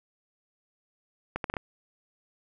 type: accelerating click train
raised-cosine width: 0.5 ms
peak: -15 dBFS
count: 5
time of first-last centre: 1.36-1.568 s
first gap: 82 ms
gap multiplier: 0.7
effects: none